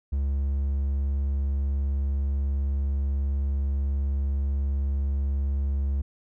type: tone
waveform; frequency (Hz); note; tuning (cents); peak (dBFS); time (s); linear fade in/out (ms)
triangle; 69.3; C#2; 0; -21; 0.12-6.02; 10
effects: none